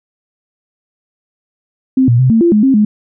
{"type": "tone with pitch steps", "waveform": "sine", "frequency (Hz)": [261.5, 119.2, 129.1, 225.5, 342.2, 211.1, 267.6, 210.8], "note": ["C4", "A#2", "C3", "A3", "F4", "G#3", "C4", "G#3"], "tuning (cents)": [-1, 39, -23, 43, -35, 29, 39, 26], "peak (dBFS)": -6, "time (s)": [1.97, 2.85], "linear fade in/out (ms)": 5, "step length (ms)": 110, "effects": []}